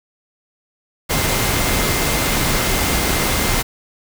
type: tone in noise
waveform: sine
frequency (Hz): 2093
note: C7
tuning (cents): 0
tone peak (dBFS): -29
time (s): 1.09-3.63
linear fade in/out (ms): 20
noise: pink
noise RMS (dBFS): -18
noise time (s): 1.09-3.63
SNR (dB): -14
effects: none